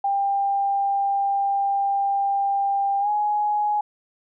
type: tone with pitch glide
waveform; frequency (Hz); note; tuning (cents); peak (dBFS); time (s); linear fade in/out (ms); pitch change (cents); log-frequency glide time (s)
sine; 795 to 835.5; G5 to G#5; +24 to +10; -19; 0.04-3.81; 5; +86; 3-3.09
effects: none